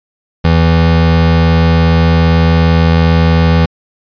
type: tone pair together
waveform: square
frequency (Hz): 82.41 / 165.02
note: E2 / E3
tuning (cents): 0 / +2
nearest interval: octave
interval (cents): 1202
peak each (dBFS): -10 / -10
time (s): 0.44-3.66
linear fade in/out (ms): 10
effects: resampled to 11025 Hz